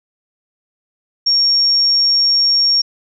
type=tone; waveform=sine; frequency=5540 Hz; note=F8; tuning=15 cents flat; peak=-10 dBFS; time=1.26-2.82 s; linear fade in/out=10 ms; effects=none